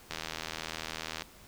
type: click train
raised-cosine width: 0.2 ms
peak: -18 dBFS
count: 90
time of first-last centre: 0.11-1.221 s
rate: 80.1 Hz
effects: pink hiss -55 dBFS RMS until 1.47 s